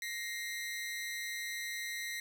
sawtooth ring-modulated tone, 1988 Hz, B6, 11 cents sharp, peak -31 dBFS, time 0.02-2.2 s, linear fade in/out 2 ms, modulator 110 Hz, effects none

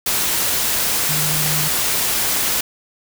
sine tone in noise, 151.6 Hz, D#3, 45 cents flat, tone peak -24 dBFS, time 1.09-1.68 s, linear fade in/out 5 ms, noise white, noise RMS -19 dBFS, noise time 0.06-2.61 s, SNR -8 dB, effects none

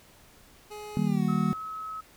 25% pulse tone with pitch glide, 420 to 369.9 Hz, G#4 to F#4, +19 to 0 cents, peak -35 dBFS, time 0.7-1.54 s, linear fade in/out 20 ms, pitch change -219 cents, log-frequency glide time 1.05-1.23 s
sine chord, Eb major, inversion none, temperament just, 155.56 / 194.45 / 233.3 Hz, Eb3 / G3 / Bb3, 0 / -14 / +2 cents, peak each -28 / -26 / -29 dBFS, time 0.97-1.53 s, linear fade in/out 0 ms
sine tone, 1286 Hz, E6, 43 cents flat, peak -34 dBFS, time 1.28-2.01 s, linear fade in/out 10 ms
effects pink hiss -56 dBFS RMS until 2.16 s

